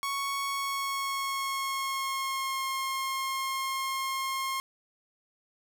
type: tone with pitch glide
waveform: sawtooth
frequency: 1108.7 to 1070.3 Hz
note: C#6 to C6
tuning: 0 to +39 cents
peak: -26 dBFS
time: 0.03-4.6 s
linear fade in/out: 0 ms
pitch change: -61 cents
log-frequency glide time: 0.47-2.66 s
effects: none